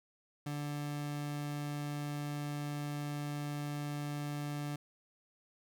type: tone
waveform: 30% pulse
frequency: 146.2 Hz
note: D3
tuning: 7 cents flat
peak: -34 dBFS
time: 0.46-4.76 s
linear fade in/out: 5 ms
effects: none